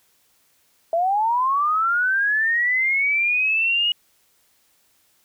sine linear sweep, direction up, 650 to 2900 Hz, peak -17 dBFS, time 0.93-3.92 s, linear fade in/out 2 ms, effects white hiss -62 dBFS RMS until 5.24 s

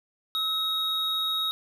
triangle tone pair together, 1294 / 3774 Hz, E6 / A#7, -32 / +21 cents, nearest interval octave + perfect fifth, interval 1853 cents, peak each -32 / -24 dBFS, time 0.35-1.51 s, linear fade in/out 0 ms, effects none

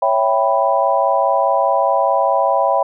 sine chord, C# half-diminished seventh, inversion none, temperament equal, 554.4 / 659.3 / 784 / 987.8 Hz, C#5 / E5 / G5 / B5, 0 / 0 / 0 / 0 cents, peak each -18 dBFS, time 0.02-2.83 s, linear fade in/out 5 ms, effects none

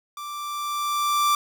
45% pulse tone with level ramp, 1174.7 Hz, D6, in tune, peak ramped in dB -33 to -17 dBFS, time 0.17-1.35 s, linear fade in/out 2 ms, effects none

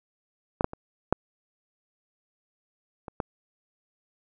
clicks, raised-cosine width 1 ms, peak -10 / -7 / -23 / -6 / -23 / -13 dBFS, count 6, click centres 0.609 / 0.644 / 0.734 / 1.126 / 3.082 / 3.202 s, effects none

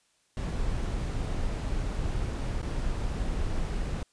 brown noise with dropouts, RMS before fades -30 dBFS, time 0.37-4.03 s, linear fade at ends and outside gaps 1 ms, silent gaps 2.617-2.628 s, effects white hiss -69 dBFS RMS until 4.12 s + resampled to 22050 Hz

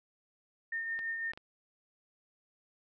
sine tone with tremolo, 1823 Hz, A#6, 39 cents flat, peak -32 dBFS, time 0.72-1.32 s, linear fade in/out 5 ms, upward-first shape triangle, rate 6 Hz, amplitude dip 40%
clicks, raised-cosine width 0.3 ms, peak -31 dBFS, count 3, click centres 0.991 / 1.335 / 1.375 s
effects none

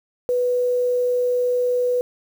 sine tone with quantisation, 493.9 Hz, B4, in tune, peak -17 dBFS, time 0.29-2.01 s, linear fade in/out 0 ms, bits 7, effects none

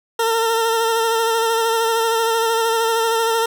20% pulse tone with vibrato, 454.4 Hz, A#4, 44 cents flat, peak -11 dBFS, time 0.19-3.46 s, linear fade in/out 5 ms, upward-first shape sine, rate 13 Hz, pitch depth 29 cents each way, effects none

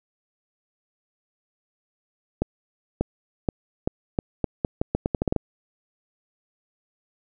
accelerating click train, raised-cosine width 2 ms, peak -8 dBFS, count 15, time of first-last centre 2.42-5.363 s, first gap 590 ms, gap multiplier 0.81, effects none

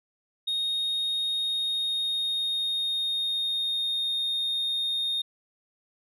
sine tone with pitch glide, 3720 to 3686 Hz, A#7 to A#7, -4 to -20 cents, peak -23 dBFS, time 0.47-5.22 s, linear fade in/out 10 ms, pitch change -16 cents, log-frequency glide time 1.31-4.17 s, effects tanh soft clip ceiling -24 dBFS

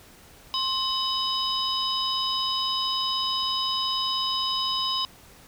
sine tone cluster, 1059 / 3004 / 3790 / 5020 Hz, C6 / F#7 / A#7 / D#8, +21 / +26 / +28 / +15 cents, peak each -29 dBFS, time 0.54-5.05 s, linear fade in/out 0 ms, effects tanh soft clip ceiling -15 dBFS + pink hiss -51 dBFS RMS until 5.47 s

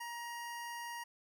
25% pulse tone, 945 Hz, A#5, 23 cents sharp, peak -38 dBFS, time 0-1.04 s, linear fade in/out 10 ms, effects none

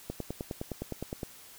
click train, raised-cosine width 2 ms, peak -21 dBFS, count 12, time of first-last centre 0.1-1.232 s, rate 9.72 Hz, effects white hiss -52 dBFS RMS until 1.58 s

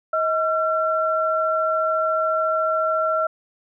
sine tone pair together, 635.1 / 1357 Hz, D#5 / E6, +35 / +50 cents, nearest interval octave + minor second, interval 1315 cents, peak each -21 dBFS, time 0.13-3.27 s, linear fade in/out 5 ms, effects none

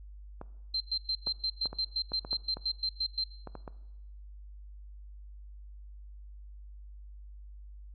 clicks, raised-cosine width 1 ms, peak -27 dBFS, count 11, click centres 0.414 / 1.272 / 1.657 / 1.73 / 2.119 / 2.249 / 2.33 / 2.57 / 3.473 / 3.553 / 3.678 s
sine tone bursts, 4128 Hz, C8, 24 cents flat, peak -28 dBFS, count 15, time 0.74-3.24 s, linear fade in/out 5 ms, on 64 ms, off 110 ms
effects noise-tail reverb RT60 1.0 s tail -18 dB re dry + added 50 Hz sine -45 dBFS peak until 7.94 s

